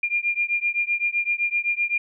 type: beating tone pair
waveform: sine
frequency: 2400 / 2407.8 Hz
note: D7 / D7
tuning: +37 / +43 cents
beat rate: 7.8 Hz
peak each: -24 dBFS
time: 0.03-1.98 s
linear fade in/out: 5 ms
effects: none